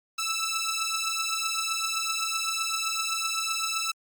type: beating tone pair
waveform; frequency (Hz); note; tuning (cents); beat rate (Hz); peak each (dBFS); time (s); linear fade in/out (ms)
10% pulse; 1314 / 1321.8; E6 / E6; -6 / +4; 7.8; -22; 0.18-3.92; 10
effects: Opus 48 kbps